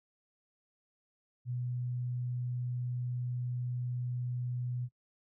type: tone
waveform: sine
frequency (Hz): 123.47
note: B2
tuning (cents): 0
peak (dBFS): -33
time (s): 1.45-4.89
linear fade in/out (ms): 50
effects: noise-tail reverb RT60 0.1 s tail -19 dB re dry